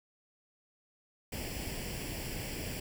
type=noise with comb filter; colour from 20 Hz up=pink; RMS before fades=-39 dBFS; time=1.32-2.8 s; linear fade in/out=5 ms; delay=0.39 ms; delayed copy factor=+0.7; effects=none